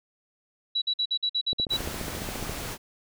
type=tone bursts; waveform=sine; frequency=3919 Hz; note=B7; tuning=14 cents flat; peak=-23 dBFS; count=9; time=0.75-1.771 s; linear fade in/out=10 ms; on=69 ms; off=50 ms
type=click train; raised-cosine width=2 ms; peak=-21 dBFS; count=15; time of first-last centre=1.53-2.496 s; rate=14.5 Hz
type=noise; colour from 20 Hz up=pink; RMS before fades=-35 dBFS; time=1.69-2.78 s; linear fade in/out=50 ms
effects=none